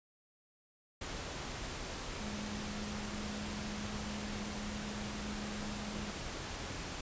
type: tone in noise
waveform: sine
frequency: 208.7 Hz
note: G#3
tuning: 9 cents sharp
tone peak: -42 dBFS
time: 2.2-6.11 s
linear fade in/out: 5 ms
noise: pink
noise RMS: -42 dBFS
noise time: 1.01-7.01 s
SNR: -3 dB
effects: resampled to 16000 Hz